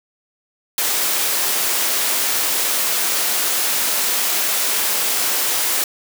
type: high-pass noise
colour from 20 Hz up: white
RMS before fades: -19 dBFS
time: 0.78-5.84 s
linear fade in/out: 2 ms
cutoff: 310 Hz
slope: 12 dB/octave
effects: none